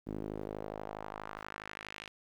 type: tone with band-pass filter sweep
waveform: sawtooth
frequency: 52.3 Hz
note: G#1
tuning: 13 cents sharp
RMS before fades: -43 dBFS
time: 0.06-2.09 s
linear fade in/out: 20 ms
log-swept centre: 280 to 2800 Hz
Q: 1.6
effects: 11-bit